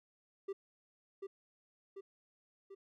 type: tone with echo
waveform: triangle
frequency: 392 Hz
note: G4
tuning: in tune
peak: -35 dBFS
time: 0.48-0.53 s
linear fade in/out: 10 ms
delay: 740 ms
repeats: 3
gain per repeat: -4 dB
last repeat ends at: 2.75 s
effects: none